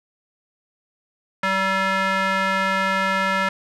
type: tone with band-pass filter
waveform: square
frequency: 191.8 Hz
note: G3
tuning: 37 cents flat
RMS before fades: -21 dBFS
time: 1.43-3.49 s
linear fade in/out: 5 ms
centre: 1600 Hz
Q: 1.6
effects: none